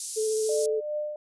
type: high-pass noise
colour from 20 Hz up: pink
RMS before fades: -33 dBFS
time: 0-0.66 s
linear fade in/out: 2 ms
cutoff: 5800 Hz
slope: 24 dB/octave
type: tone with vibrato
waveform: sine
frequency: 436.3 Hz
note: A4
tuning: 15 cents flat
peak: -24 dBFS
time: 0.16-0.81 s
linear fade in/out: 20 ms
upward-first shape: square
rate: 14 Hz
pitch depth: 12 cents each way
type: tone with tremolo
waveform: sine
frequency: 600 Hz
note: D5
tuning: 37 cents sharp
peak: -26 dBFS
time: 0.49-1.16 s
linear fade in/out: 2 ms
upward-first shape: triangle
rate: 2.6 Hz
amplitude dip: 65%
effects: resampled to 24000 Hz